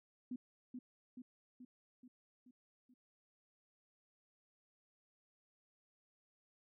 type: tone with echo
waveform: sine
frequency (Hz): 250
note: B3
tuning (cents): +21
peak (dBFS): -40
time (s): 0.31-0.36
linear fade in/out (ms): 5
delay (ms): 430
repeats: 6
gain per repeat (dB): -4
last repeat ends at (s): 2.94
effects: none